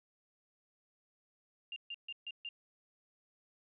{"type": "tone bursts", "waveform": "sine", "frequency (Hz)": 2796, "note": "F7", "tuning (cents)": 1, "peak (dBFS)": -40, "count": 5, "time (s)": [1.72, 2.49], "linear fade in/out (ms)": 2, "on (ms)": 42, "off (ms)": 140, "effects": []}